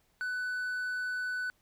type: tone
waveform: triangle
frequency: 1495 Hz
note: F#6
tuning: 17 cents sharp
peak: -30 dBFS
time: 0.21-1.5 s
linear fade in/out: 0 ms
effects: pink hiss -71 dBFS RMS until 1.61 s